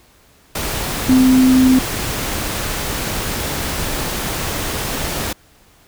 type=tone in noise; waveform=sine; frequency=258.1 Hz; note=C4; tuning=23 cents flat; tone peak=-8 dBFS; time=1.09-1.79 s; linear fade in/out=5 ms; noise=pink; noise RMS=-22 dBFS; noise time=0.55-5.33 s; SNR=+11 dB; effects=pink hiss -51 dBFS RMS until 5.87 s